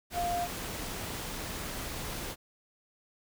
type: tone in noise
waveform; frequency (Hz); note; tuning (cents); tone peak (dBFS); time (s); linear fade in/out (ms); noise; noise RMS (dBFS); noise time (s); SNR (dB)
sine; 700; F5; +4; -29; 0.13-0.48; 50; pink; -38; 0.1-2.36; +6
effects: none